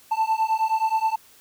triangle beating tone pair, 880 / 889.5 Hz, A5 / A5, 0 / +19 cents, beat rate 9.5 Hz, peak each -21 dBFS, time 0.11-1.16 s, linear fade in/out 10 ms, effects white hiss -53 dBFS RMS until 1.4 s

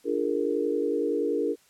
sine chord, Bb dominant seventh, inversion first, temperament equal with one note detuned, 293.7 / 345 / 415.3 / 466.2 Hz, D4 / F4 / Ab4 / Bb4, 0 / -21 / 0 / 0 cents, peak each -30 / -31 / -29 / -28 dBFS, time 0.04-1.56 s, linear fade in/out 50 ms, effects white hiss -61 dBFS RMS until 1.69 s + low-pass 11000 Hz 12 dB/octave

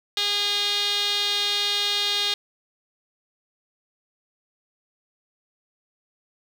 sawtooth tone with band-pass filter, 409.2 Hz, G#4, 26 cents flat, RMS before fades -24 dBFS, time 0.17-2.34 s, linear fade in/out 2 ms, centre 3700 Hz, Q 5.1, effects 7-bit

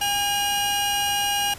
sawtooth tone pair together, 810.6 / 2862 Hz, G#5 / F7, -42 / +42 cents, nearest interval octave + minor seventh, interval 2184 cents, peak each -20 / -21 dBFS, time 0.01-1.54 s, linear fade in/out 5 ms, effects pink hiss -41 dBFS RMS until 1.58 s + resampled to 32000 Hz

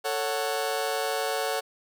sawtooth chord, F# minor, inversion first, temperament just, 444 / 555 / 740 Hz, A4 / C#5 / F#5, +16 / +2 / 0 cents, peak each -27 dBFS, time 0.04-1.61 s, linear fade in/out 20 ms, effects none

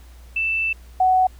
sine tone pair in turn, 2654 / 744.8 Hz, E7 / F#5, +11 / +11 cents, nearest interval octave + minor seventh, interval 2200 cents, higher first, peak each -19 / -13 dBFS, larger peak second, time 0.36-0.73 / 1-1.27 s, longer first, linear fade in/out 5 ms, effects added 60 Hz sine -41 dBFS peak until 1.39 s + pink hiss -53 dBFS RMS until 1.39 s

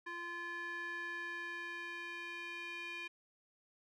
square tone with band-pass filter sweep, 344.8 Hz, F4, 22 cents flat, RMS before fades -44 dBFS, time 0.06-3.08 s, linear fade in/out 10 ms, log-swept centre 1500 to 2400 Hz, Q 3.9, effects none

